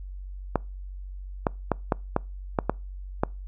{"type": "clicks", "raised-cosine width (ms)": 1, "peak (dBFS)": -7, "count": 8, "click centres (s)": [0.557, 1.468, 1.717, 1.922, 2.164, 2.588, 2.696, 3.235], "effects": ["noise-tail reverb RT60 0.3 s tail -26 dB re dry", "added 47 Hz sine -35 dBFS peak until 3.47 s"]}